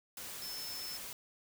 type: tone in noise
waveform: sine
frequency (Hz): 5274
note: E8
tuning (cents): 0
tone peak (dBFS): -42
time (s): 0.42-0.97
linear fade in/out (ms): 2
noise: white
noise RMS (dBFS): -45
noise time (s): 0.17-1.13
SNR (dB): 0
effects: none